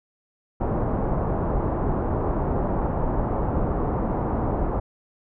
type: low-pass noise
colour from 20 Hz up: pink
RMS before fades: -24 dBFS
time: 0.6-4.8 s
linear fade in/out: 10 ms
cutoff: 1000 Hz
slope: 24 dB/octave
effects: none